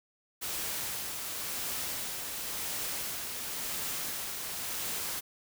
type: noise with tremolo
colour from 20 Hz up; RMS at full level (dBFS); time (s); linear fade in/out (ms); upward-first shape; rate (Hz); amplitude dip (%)
white; -35; 0.41-5.21; 20; sine; 0.94; 30
effects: none